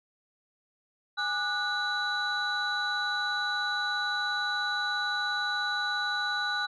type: tone cluster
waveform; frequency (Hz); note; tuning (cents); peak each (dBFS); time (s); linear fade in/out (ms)
sine; 826 / 1197 / 1471 / 3946; G#5 / D6 / F#6 / B7; -10 / +33 / -11 / -2; -35 / -36 / -29 / -32; 1.17-6.67; 20
effects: tanh soft clip ceiling -21 dBFS